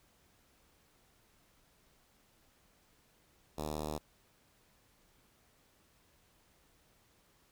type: tone with notch filter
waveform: 5% pulse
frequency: 76.2 Hz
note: D#2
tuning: 36 cents flat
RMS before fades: -39 dBFS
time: 3.57-3.99 s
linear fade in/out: 20 ms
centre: 2100 Hz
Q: 1.1
effects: pink hiss -69 dBFS RMS until 7.51 s